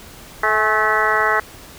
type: harmonic tone with a mistuned harmonic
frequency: 216.6 Hz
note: A3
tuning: 27 cents flat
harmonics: 2 / 3 / 4 / 5 / 6 / 7 / 8 / 9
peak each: -24 / -25 / -23 / -22 / -21 / -22 / -24 / -21 dBFS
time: 0.43-1.4 s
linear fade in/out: 5 ms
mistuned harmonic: 4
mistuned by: -48 cents
effects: pink hiss -40 dBFS RMS until 1.78 s